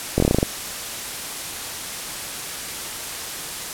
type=slowing click train; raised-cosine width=2 ms; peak=-3 dBFS; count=9; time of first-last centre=0.18-0.429 s; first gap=21 ms; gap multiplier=1.11; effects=white hiss -30 dBFS RMS until 3.73 s + low-pass 12000 Hz 12 dB/octave